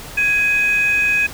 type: tone pair together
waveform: sine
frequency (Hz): 1659 / 2514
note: G#6 / D#7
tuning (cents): -2 / +17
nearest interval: perfect fifth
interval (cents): 719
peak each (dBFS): -19 / -13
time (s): 0.17-1.27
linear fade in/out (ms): 10
effects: tanh soft clip ceiling -9 dBFS + pink hiss -34 dBFS RMS until 1.33 s